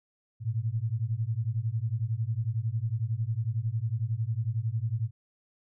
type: beating tone pair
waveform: sine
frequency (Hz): 107.3 / 118.3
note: A2 / A#2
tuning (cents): -43 / +26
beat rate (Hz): 11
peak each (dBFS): -30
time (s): 0.4-5.11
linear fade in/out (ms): 50
effects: none